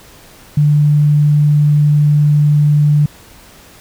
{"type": "tone", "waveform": "sine", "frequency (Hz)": 148, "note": "D3", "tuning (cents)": 14, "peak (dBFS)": -7, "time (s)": [0.57, 3.06], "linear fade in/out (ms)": 5, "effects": ["pink hiss -41 dBFS RMS until 3.8 s"]}